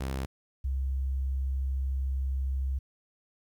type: tone pair in turn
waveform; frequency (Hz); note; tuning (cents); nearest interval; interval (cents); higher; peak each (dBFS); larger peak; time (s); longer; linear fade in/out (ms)
sawtooth / sine; 66.5 / 66.5; C2 / C2; +29 / +29; unison; 0; neither; -27; neither; 0-0.26 / 0.64-2.79; second; 10
effects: 11-bit